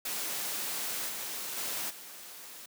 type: noise with level steps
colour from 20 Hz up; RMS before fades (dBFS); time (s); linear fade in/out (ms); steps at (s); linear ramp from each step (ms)
white; -35 / -38 / -35 / -47; 0.05-2.66; 5; 1.08 / 1.56 / 1.89; 20
effects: high-pass 200 Hz 12 dB/octave